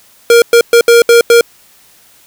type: tone bursts at uneven times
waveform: square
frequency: 469.4 Hz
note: A#4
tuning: 12 cents sharp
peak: -3 dBFS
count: 6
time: 0.3-0.42 / 0.53-0.61 / 0.73-0.81 / 0.88-1.02 / 1.09-1.21 / 1.3-1.41 s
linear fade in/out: 2 ms
effects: white hiss -45 dBFS RMS until 2.26 s